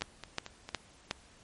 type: two click trains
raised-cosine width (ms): 0.2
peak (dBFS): -24 / -14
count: 4 / 4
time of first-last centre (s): 0.01-0.69 / 0.02-1.111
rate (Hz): 4.41 / 2.75
effects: pink hiss -59 dBFS RMS until 1.43 s + MP3 48 kbps